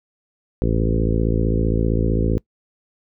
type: harmonic tone with a mistuned harmonic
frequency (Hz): 55.4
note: A1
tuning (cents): +13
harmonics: 1 / 2 / 3 / 4 / 5 / 6 / 7 / 8 / 9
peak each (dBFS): -20 / -23 / -25 / -26 / -27 / -28 / -28 / -29 / -30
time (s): 0.62-2.38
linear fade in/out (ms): 0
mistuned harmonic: 1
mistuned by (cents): -52
effects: noise-tail reverb RT60 0.1 s tail -23 dB re dry